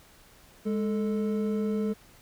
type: tone pair together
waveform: triangle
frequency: 207.5 / 440 Hz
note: G#3 / A4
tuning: -1 / 0 cents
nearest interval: octave + minor second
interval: 1301 cents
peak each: -25 / -29 dBFS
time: 0.65-1.94 s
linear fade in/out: 20 ms
effects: pink hiss -56 dBFS RMS until 2.21 s